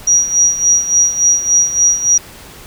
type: tone with tremolo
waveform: sine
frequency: 5760 Hz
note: F#8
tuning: 47 cents flat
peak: -6 dBFS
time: 0.07-2.18 s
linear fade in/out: 5 ms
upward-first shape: sine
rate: 3.5 Hz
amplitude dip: 75%
effects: pink hiss -36 dBFS RMS until 2.66 s